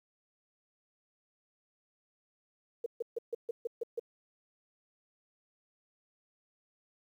sine tone bursts, 466.2 Hz, A#4, in tune, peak -31 dBFS, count 8, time 2.84-3.996 s, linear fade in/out 5 ms, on 22 ms, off 140 ms, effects 11-bit

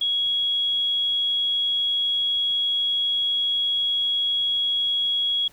sine tone, 3324 Hz, G#7, 1 cent sharp, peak -20 dBFS, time 0.01-5.48 s, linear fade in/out 5 ms, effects pink hiss -54 dBFS RMS until 5.52 s

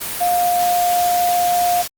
sine tone in noise, 707 Hz, F5, 21 cents sharp, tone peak -14 dBFS, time 0.2-1.83 s, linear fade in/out 20 ms, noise white, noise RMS -25 dBFS, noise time 0-1.88 s, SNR +8 dB, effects Opus 32 kbps

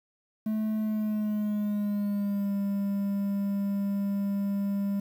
triangle tone with pitch glide, 216.6 to 199.77 Hz, A3 to G3, -27 to +33 cents, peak -24 dBFS, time 0.46-5 s, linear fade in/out 5 ms, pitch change -140 cents, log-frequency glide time 0.76-2.52 s, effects 9-bit

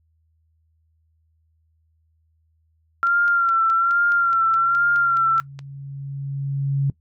sine tone with vibrato, 1371 Hz, F6, 32 cents flat, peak -15 dBFS, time 3.03-5.4 s, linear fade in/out 0 ms, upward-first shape sine, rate 1.2 Hz, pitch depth 42 cents each way
click train, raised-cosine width 0.2 ms, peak -22 dBFS, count 13, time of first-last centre 3.07-5.591 s, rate 4.76 Hz
sine tone with exponential growth, 138.59 Hz, C#3, in tune, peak -16 dBFS, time 4.14-6.9 s, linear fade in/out 2 ms, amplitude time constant 600 ms
effects noise-tail reverb RT60 0.1 s tail -20 dB re dry + added 80 Hz sine -61 dBFS peak until 7 s

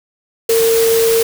sine tone in noise, 455.1 Hz, A#4, 42 cents flat, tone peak -10 dBFS, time 0.49-1.23 s, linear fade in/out 5 ms, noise white, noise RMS -20 dBFS, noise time 0.49-1.23 s, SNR +7 dB, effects none

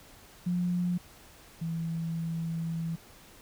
sine tone pair in turn, 177.3 / 164.85 Hz, F3 / E3, +26 / 0 cents, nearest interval minor second, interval 126 cents, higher first, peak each -26 / -30 dBFS, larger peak first, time 0.46-0.98 / 1.61-2.96 s, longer second, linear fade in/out 10 ms, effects pink hiss -54 dBFS RMS until 3.41 s

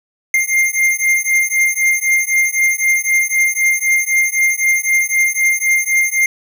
square beating tone pair, 2107 / 2110.9 Hz, C7 / C7, +12 / +15 cents, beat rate 3.9 Hz, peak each -16 dBFS, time 0.34-6.26 s, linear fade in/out 2 ms, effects none

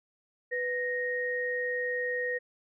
sine tone pair together, 495.3 / 1865 Hz, B4 / A#6, +5 / 0 cents, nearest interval octave + major seventh, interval 2295 cents, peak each -32 / -31 dBFS, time 0.51-2.39 s, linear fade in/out 20 ms, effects none

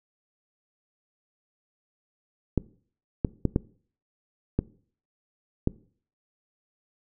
clicks, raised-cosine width 3 ms, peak -9 dBFS, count 6, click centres 2.577 / 3.248 / 3.453 / 3.561 / 4.59 / 5.674 s, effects noise-tail reverb RT60 0.5 s tail -21 dB re dry

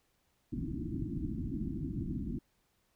white low-pass noise, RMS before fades -37 dBFS, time 0.52-2.39 s, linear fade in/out 10 ms, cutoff 330 Hz, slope 96 dB/octave, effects pink hiss -75 dBFS RMS until 2.95 s

